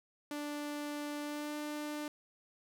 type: tone with pitch glide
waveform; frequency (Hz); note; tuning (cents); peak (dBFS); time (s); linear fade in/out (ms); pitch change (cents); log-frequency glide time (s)
sawtooth; 293.7 to 298.1; D4 to D4; 0 to +26; -34; 0.31-2.08; 2; +26; 1.22-1.55
effects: none